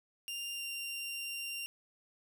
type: tone with pitch glide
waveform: sawtooth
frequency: 2794 to 2776 Hz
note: F7 to F7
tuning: 0 to -11 cents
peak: -35 dBFS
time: 0.28-1.66 s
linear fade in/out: 0 ms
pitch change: -11 cents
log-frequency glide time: 0.54-0.64 s
effects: none